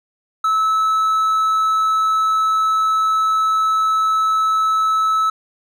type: tone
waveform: triangle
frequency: 1302 Hz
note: E6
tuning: 22 cents flat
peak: -12 dBFS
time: 0.44-5.3 s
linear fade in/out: 5 ms
effects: none